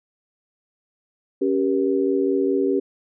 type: chord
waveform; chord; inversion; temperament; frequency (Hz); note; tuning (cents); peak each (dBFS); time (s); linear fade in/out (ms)
sine; G diminished; second; equal with one note detuned; 277.2 / 392 / 476.8; Db4 / G4 / Bb4; 0 / 0 / +39; -22 / -20 / -26; 1.41-2.8; 10
effects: none